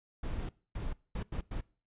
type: noise bursts at uneven times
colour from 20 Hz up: brown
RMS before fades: -36 dBFS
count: 5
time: 0.23-0.49 / 0.75-0.93 / 1.15-1.23 / 1.32-1.41 / 1.51-1.61 s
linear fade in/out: 5 ms
effects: noise-tail reverb RT60 0.4 s tail -22 dB re dry + resampled to 8000 Hz